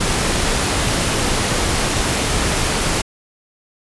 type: noise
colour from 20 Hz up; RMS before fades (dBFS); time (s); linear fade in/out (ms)
pink; -18; 0-3.02; 10
effects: resampled to 24000 Hz

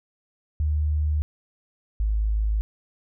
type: tone pair in turn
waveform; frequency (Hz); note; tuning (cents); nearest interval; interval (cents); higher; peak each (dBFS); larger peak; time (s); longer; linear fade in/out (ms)
sine; 75.6 / 53.04; D#2 / G#1; -49 / +37; tritone; 614; first; -20 / -20; neither; 0.6-1.22 / 2-2.61; first; 0
effects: none

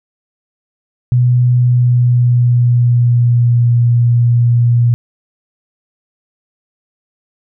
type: tone with pitch glide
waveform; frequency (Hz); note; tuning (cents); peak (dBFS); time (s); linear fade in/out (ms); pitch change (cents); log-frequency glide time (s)
sine; 123.47 to 119.47; B2 to A#2; 0 to +43; -7; 1.12-4.94; 0; -57; 1.55-3.72
effects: none

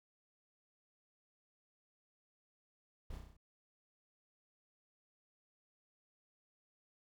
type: noise with echo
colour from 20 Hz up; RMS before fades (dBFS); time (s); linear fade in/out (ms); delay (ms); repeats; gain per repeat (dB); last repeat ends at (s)
brown; -45; 3.1-3.17; 5; 33; 6; -3; 3.368
effects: none

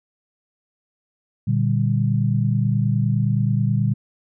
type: chord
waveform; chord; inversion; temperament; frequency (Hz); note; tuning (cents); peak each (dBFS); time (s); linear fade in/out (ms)
sine; G minor; first; just; 117.6 / 147 / 196; Bb2 / D3 / G3; +16 / +2 / 0; -19 / -22 / -23; 1.47-3.94; 10
effects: none

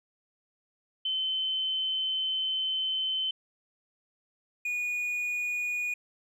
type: tone pair in turn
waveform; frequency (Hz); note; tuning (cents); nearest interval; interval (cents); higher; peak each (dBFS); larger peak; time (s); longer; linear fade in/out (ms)
sine / triangle; 3066 / 2455; G7 / D#7; -39 / -24; major third; 385; first; -27; neither; 1.05-3.31 / 4.65-5.94; first; 5
effects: none

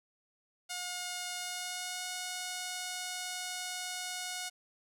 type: tone with pitch glide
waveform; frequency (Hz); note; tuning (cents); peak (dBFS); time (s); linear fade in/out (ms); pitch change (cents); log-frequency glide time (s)
5% pulse; 719 to 728.2; F#5 to F#5; -50 to -28; -25; 0.69-4.5; 20; +22; 1.39-2.06
effects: none

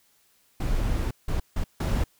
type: noise bursts at uneven times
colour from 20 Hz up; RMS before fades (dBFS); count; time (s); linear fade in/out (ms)
brown; -25; 4; 0.6-1.11 / 1.28-1.4 / 1.56-1.64 / 1.8-2.04; 5
effects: white hiss -64 dBFS RMS until 2.19 s

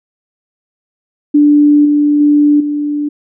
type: tone with level steps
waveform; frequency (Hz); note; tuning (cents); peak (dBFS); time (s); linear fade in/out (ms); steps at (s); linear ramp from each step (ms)
sine; 293.7; D4; 0; -4 / -7 / -5 / -13; 1.34-3.09; 10; 1.85 / 2.2 / 2.6; 5
effects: none

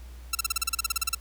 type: tone bursts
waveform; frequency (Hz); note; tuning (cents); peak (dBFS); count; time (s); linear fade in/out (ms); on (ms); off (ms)
5% pulse; 1343; E6; +32; -11; 15; 0.33-1.149; 5; 21; 36
effects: added 60 Hz sine -41 dBFS peak until 1.2 s + pink hiss -55 dBFS RMS until 1.2 s

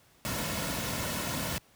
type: noise with comb filter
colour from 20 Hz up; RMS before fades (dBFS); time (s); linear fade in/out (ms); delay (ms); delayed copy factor
pink; -33; 0.25-1.58; 0; 2.5; -0.5
effects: pink hiss -62 dBFS RMS until 1.75 s + high-pass 60 Hz 12 dB/octave

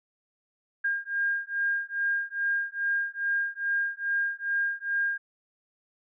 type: beating tone pair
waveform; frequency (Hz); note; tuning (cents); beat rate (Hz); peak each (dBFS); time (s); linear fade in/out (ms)
sine; 1611 / 1613.4; G6 / G6; +47 / +49; 2.4; -29; 0.84-5.18; 10
effects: none

